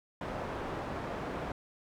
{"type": "low-pass noise", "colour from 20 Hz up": "white", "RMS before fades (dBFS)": -38, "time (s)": [0.21, 1.52], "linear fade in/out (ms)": 2, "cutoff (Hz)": 880, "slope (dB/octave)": 12, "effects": []}